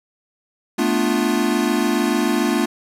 square chord, B half-diminished seventh, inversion third, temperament equal, 220 / 246.9 / 293.7 / 349.2 Hz, A3 / B3 / D4 / F4, 0 / 0 / 0 / 0 cents, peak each -23 dBFS, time 0.78-2.66 s, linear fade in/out 10 ms, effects resampled to 32000 Hz + 8-bit

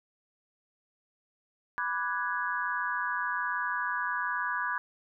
sine chord, G# half-diminished seventh, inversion first, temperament equal, 987.8 / 1174.7 / 1480 / 1661.2 Hz, B5 / D6 / F#6 / G#6, 0 / 0 / 0 / 0 cents, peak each -34 / -36 / -35 / -33 dBFS, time 1.78-4.78 s, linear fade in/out 0 ms, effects none

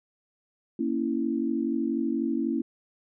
sine chord, A# diminished, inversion none, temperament equal, 233.1 / 277.2 / 329.6 Hz, A#3 / C#4 / E4, 0 / 0 / 0 cents, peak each -29 dBFS, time 0.79-2.62 s, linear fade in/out 5 ms, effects none

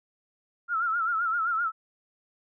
sine tone with vibrato, 1360 Hz, F6, 46 cents flat, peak -24 dBFS, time 0.68-1.72 s, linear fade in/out 50 ms, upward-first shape sine, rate 7.7 Hz, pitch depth 91 cents each way, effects none

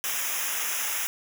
white noise with comb filter, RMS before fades -29 dBFS, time 0.04-1.07 s, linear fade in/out 0 ms, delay 0.23 ms, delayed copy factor -1, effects none

